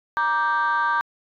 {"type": "chord", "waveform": "sine", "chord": "G minor", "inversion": "first", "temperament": "just", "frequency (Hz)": [940.8, 1176, 1568], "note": ["Bb5", "D6", "G6"], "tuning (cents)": [16, 2, 0], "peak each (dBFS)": [-22, -22, -22], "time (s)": [0.17, 1.01], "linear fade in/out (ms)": 0, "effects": ["tanh soft clip ceiling -14 dBFS"]}